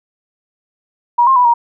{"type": "tone with pitch steps", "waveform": "sine", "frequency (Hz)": [958, 1062, 986, 944], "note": ["A#5", "C6", "B5", "A#5"], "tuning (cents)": [47, 25, -3, 22], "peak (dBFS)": -7, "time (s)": [1.18, 1.54], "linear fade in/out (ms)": 10, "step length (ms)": 90, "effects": []}